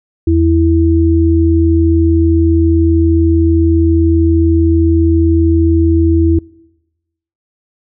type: tone pair together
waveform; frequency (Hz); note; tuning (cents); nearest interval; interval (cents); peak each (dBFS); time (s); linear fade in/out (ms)
sine; 82.4 / 329.6; E2 / E4; 0 / 0; 2 octaves; 2400; -10; 0.27-6.39; 5
effects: noise-tail reverb RT60 1.0 s tail -24 dB re dry